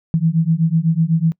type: beating tone pair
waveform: sine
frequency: 159.3 / 167.3 Hz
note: D#3 / E3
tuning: +41 / +26 cents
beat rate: 8 Hz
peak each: -16 dBFS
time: 0.14-1.32 s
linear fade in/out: 0 ms
effects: noise-tail reverb RT60 0.1 s tail -25 dB re dry